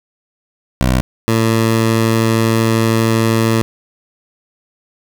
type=tone pair in turn; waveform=15% pulse; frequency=63.3 / 112.79 Hz; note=B1 / A2; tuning=+43 / +43 cents; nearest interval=minor seventh; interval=1000 cents; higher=second; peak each=-5 dBFS; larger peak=neither; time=0.81-1.01 / 1.28-3.62 s; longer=second; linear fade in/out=0 ms; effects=none